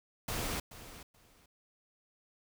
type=noise with echo; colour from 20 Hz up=pink; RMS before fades=-36 dBFS; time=0.28-0.6 s; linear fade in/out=5 ms; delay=430 ms; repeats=2; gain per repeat=-14 dB; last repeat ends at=1.46 s; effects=none